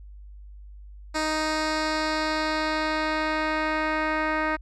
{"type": "tone with low-pass filter sweep", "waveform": "10% pulse", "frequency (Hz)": 311.1, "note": "D#4", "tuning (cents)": 0, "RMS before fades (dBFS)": -26, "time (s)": [1.14, 4.57], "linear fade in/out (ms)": 20, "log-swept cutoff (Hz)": [6900, 2100], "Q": 1.4, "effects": ["added 50 Hz sine -41 dBFS peak until 4.61 s"]}